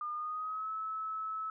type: tone with pitch glide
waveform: sine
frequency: 1212 to 1299 Hz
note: D#6 to E6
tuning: -46 to -26 cents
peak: -35 dBFS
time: 0.01-1.5 s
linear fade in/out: 2 ms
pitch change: +120 cents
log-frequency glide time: 0.13-0.7 s
effects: none